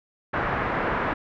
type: low-pass noise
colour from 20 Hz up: white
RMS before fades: -26 dBFS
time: 0.33-1.14 s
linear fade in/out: 10 ms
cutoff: 1700 Hz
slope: 24 dB/octave
effects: none